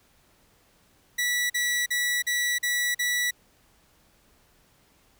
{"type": "tone bursts", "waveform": "sawtooth", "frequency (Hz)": 1950, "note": "B6", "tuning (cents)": -23, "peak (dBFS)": -20, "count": 6, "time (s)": [1.18, 3.31], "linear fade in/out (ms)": 10, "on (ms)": 320, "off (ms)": 42, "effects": ["pink hiss -62 dBFS RMS until 5.19 s"]}